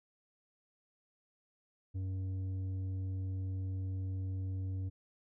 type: tone with tanh clipping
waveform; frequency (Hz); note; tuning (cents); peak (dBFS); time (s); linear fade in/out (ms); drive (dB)
sine; 94.5; F#2; +37; -36; 1.94-4.9; 20; 7
effects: none